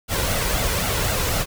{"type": "noise with flanger", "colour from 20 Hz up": "pink", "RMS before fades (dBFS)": -22, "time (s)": [0.08, 1.46], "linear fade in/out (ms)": 50, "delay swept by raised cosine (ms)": [1.4, 2.09], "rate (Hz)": 3.9, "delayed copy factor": 0.5, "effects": []}